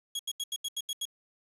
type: tone bursts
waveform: sawtooth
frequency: 3315 Hz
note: G#7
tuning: 4 cents flat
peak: -28 dBFS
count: 8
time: 0.15-1.054 s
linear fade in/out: 5 ms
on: 43 ms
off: 80 ms
effects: resampled to 32000 Hz + 9-bit